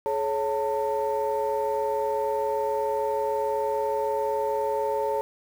sine tone cluster, 425.3 / 552 / 896 Hz, G#4 / C#5 / A5, +41 / -7 / +31 cents, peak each -27 dBFS, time 0.06-5.21 s, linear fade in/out 0 ms, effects tanh soft clip ceiling -17 dBFS + 8-bit

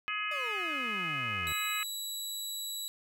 harmonic tone, 420.7 Hz, G#4, 22 cents sharp, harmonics 3 / 4 / 5 / 6 / 7, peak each -37 / -41 / -39 / -36 / -41 dBFS, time 0.08-1.83 s, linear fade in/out 0 ms
30% pulse exponential sweep, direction down, 618 to 73.42 Hz, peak -38 dBFS, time 0.31-1.53 s, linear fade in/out 5 ms
20% pulse tone, 3917 Hz, B7, 15 cents flat, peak -30 dBFS, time 1.47-2.88 s, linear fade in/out 0 ms
effects none

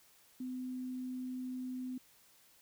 sine tone, 254.4 Hz, C4, 48 cents flat, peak -38 dBFS, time 0.4-1.98 s, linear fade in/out 5 ms, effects white hiss -65 dBFS RMS until 2.61 s

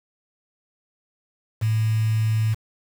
sine tone with quantisation, 110 Hz, A2, in tune, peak -18 dBFS, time 1.61-2.55 s, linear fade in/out 20 ms, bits 6, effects none

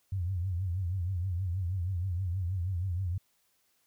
sine tone with vibrato, 91 Hz, F#2, 28 cents flat, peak -29 dBFS, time 0.12-3.18 s, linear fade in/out 5 ms, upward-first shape triangle, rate 6.3 Hz, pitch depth 150 cents each way, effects white hiss -72 dBFS RMS until 3.86 s

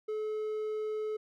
triangle tone, 430 Hz, A4, 40 cents flat, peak -30 dBFS, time 0.08-1.17 s, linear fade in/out 10 ms, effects none

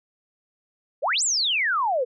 sine exponential two-way sweep, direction up then down, 466.2 to 8160 to 466.2 Hz, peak -20 dBFS, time 1.02-2.05 s, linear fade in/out 20 ms, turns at 1.23 s, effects none

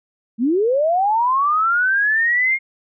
sine linear sweep, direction up, 211.5 to 2152 Hz, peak -14 dBFS, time 0.38-2.59 s, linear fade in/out 50 ms, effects none

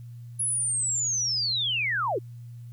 sine linear sweep, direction down, 10590 to 310 Hz, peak -24 dBFS, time 0.39-2.19 s, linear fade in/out 10 ms, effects added 119 Hz sine -39 dBFS peak until 2.72 s + white hiss -67 dBFS RMS until 2.72 s

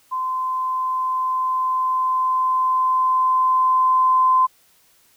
sine tone with level ramp, 1031 Hz, C6, 26 cents flat, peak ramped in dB -21 to -12 dBFS, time 0.11-4.47 s, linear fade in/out 20 ms, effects white hiss -57 dBFS RMS until 5.16 s

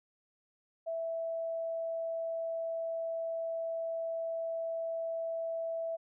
sine tone, 659 Hz, E5, 1 cent flat, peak -33 dBFS, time 0.86-5.97 s, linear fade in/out 20 ms, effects none

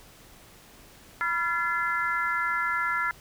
harmonic tone with a mistuned harmonic, 343 Hz, F4, 31 cents flat, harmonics 3 / 4 / 5 / 6, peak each -34 / -27 / -30 / -33 dBFS, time 1.21-3.11 s, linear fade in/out 0 ms, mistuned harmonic 3, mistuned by -81 cents, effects pink hiss -52 dBFS RMS until 3.2 s

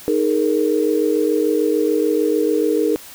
sine chord, D# suspended fourth, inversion none, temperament equal with one note detuned, 311.1 / 419.4 / 466.2 Hz, D#4 / G#4 / A#4, 0 / +17 / 0 cents, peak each -19 dBFS, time 0.08-2.96 s, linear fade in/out 0 ms, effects white hiss -39 dBFS RMS until 3.14 s

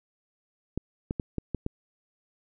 clicks, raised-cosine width 3 ms, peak -16 dBFS, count 6, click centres 0.776 / 1.109 / 1.198 / 1.383 / 1.547 / 1.664 s, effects none

